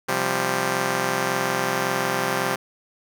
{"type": "chord", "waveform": "5% pulse", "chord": "C suspended fourth", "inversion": "none", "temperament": "just", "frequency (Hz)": [130.81, 174.42, 196.22], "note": ["C3", "F3", "G3"], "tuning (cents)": [0, -2, 2], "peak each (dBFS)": -16, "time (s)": [0.08, 2.56], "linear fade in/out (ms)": 10, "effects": []}